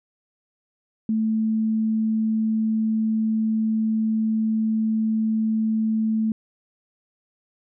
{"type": "tone", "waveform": "sine", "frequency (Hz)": 220, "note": "A3", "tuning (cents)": 0, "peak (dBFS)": -19, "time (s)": [1.09, 6.32], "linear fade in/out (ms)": 2, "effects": []}